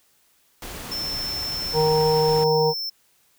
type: noise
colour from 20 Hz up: pink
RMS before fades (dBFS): -35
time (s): 0.62-2.44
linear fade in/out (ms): 2
type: tone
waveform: square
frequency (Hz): 5340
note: E8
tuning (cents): +22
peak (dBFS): -27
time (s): 0.91-2.9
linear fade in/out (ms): 10
type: harmonic tone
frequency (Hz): 155.56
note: D#3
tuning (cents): 0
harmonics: 1 / 3 / 5 / 6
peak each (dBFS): -25 / -18 / -28 / -25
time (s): 1.73-2.74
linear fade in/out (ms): 50
effects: white hiss -62 dBFS RMS until 3.38 s